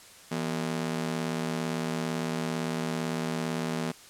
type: ring-modulated tone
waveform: sawtooth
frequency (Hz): 204.3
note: G#3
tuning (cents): -28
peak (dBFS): -22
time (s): 0.31-3.92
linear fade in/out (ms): 10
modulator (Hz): 38.9
effects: white hiss -51 dBFS RMS until 4.09 s + low-pass 10000 Hz 12 dB/octave